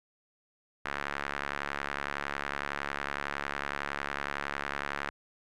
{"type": "tone with band-pass filter", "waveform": "sawtooth", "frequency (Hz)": 70.9, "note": "C#2", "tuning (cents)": 40, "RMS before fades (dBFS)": -36, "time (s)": [0.85, 5.1], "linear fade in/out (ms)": 5, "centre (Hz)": 1600, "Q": 1.8, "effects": []}